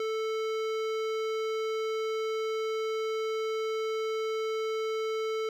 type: tone with hard clipping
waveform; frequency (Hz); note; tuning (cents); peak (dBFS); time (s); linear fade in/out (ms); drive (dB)
sine; 440; A4; 0; -31; 0-5.49; 2; 17
effects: none